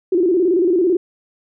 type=tone with vibrato; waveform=sine; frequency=354.9 Hz; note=F4; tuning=28 cents sharp; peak=-12 dBFS; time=0.12-0.97 s; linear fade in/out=5 ms; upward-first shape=square; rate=18 Hz; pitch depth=99 cents each way; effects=none